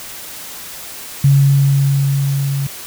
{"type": "tone with level ramp", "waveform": "sine", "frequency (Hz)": 138.9, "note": "C#3", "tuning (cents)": 4, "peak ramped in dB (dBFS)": [-6, -16], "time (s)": [1.24, 2.67], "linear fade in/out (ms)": 5, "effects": ["white hiss -31 dBFS RMS until 2.86 s"]}